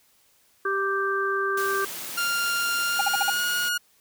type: harmonic tone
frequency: 392 Hz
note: G4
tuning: in tune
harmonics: 1 / 3 / 4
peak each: -27 / -27 / -27 dBFS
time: 0.65-1.85 s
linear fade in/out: 5 ms
type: high-pass noise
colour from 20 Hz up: white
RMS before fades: -35 dBFS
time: 1.57-3.69 s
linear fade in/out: 5 ms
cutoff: 130 Hz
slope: 24 dB/octave
type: tone with pitch glide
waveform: sawtooth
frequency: 1396.9 to 1438.7 Hz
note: F6 to F#6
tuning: 0 to -49 cents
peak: -20 dBFS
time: 2.17-3.78 s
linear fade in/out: 10 ms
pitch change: +51 cents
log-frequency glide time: 2.86-3.39 s
type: tone bursts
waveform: triangle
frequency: 803 Hz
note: G5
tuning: 41 cents sharp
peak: -18 dBFS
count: 5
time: 2.99-3.3 s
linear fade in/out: 5 ms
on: 22 ms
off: 50 ms
effects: white hiss -62 dBFS RMS until 4 s